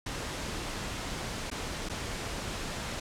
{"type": "noise with dropouts", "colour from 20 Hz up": "pink", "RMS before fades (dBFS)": -36, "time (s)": [0.06, 3], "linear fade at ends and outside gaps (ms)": 5, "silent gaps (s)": [[1.502, 1.513], [1.889, 1.896]], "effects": ["low-pass 8000 Hz 12 dB/octave"]}